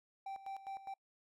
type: tone with tremolo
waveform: triangle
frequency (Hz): 780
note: G5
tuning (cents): -9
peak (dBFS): -39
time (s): 0.26-0.94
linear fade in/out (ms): 5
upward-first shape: square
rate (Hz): 4.9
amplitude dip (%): 75
effects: noise-tail reverb RT60 0.1 s tail -26 dB re dry